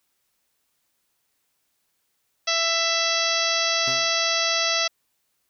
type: harmonic tone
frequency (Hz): 664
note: E5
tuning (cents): +12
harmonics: 1 / 2 / 3 / 4 / 5 / 6 / 7 / 8 / 9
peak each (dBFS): -29 / -29 / -29 / -29 / -29 / -29 / -29 / -29 / -29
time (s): 2.47-4.88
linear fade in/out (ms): 10
type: tone with exponential decay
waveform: 20% pulse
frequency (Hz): 130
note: C3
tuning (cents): -11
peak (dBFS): -27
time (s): 3.87-4.21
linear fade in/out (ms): 5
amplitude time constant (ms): 73
effects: white hiss -72 dBFS RMS until 5.49 s